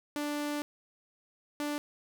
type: tone pair in turn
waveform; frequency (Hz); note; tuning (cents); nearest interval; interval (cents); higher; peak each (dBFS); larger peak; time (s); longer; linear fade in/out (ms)
sawtooth; 293.8 / 293.8; D4 / D4; +1 / +1; unison; 0; neither; -28; neither; 0.16-0.62 / 1.6-1.78; first; 0
effects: none